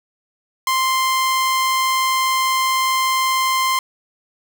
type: tone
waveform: sawtooth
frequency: 1046.5 Hz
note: C6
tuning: in tune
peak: -12 dBFS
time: 0.67-3.79 s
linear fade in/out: 2 ms
effects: none